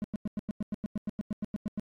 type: tone bursts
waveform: triangle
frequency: 210 Hz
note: G#3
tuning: 19 cents sharp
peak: -27 dBFS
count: 16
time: 0.02-1.796 s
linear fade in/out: 0 ms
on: 21 ms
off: 96 ms
effects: AAC 32 kbps